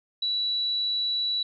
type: tone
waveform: sine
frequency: 3934 Hz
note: B7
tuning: 7 cents flat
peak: -24 dBFS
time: 0.22-1.43 s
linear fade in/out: 5 ms
effects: none